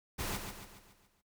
pink noise with echo, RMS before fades -37 dBFS, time 0.18-0.38 s, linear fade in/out 20 ms, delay 140 ms, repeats 6, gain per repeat -6 dB, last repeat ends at 1.22 s, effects noise-tail reverb RT60 0.1 s tail -17 dB re dry

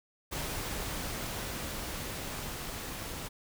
pink noise with level ramp, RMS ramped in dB -36 to -40 dBFS, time 0.31-3.29 s, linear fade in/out 20 ms, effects none

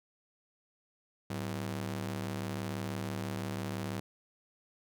sawtooth ring-modulated tone, 146.83 Hz, D3, in tune, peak -28 dBFS, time 1.3-4 s, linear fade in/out 5 ms, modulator 40.4 Hz, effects none

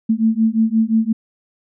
sine beating tone pair, 220 / 225.7 Hz, A3 / A3, 0 / +44 cents, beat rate 5.7 Hz, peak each -16 dBFS, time 0.09-1.13 s, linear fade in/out 10 ms, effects none

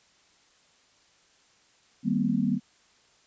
sine chord, C minor seventh, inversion first, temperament equal with one note detuned, 155.56 / 196 / 233.1 / 255.1 Hz, Eb3 / G3 / Bb3 / C4, 0 / 0 / 0 / -44 cents, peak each -32 / -27 / -27 / -29 dBFS, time 2.03-2.6 s, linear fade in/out 50 ms, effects white hiss -62 dBFS RMS until 3.26 s + resampled to 16000 Hz

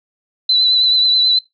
sine tone with vibrato, 4000 Hz, B7, 21 cents sharp, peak -10 dBFS, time 0.49-1.39 s, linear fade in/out 5 ms, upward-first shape triangle, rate 9.3 Hz, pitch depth 39 cents each way, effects noise-tail reverb RT60 0.2 s tail -22 dB re dry

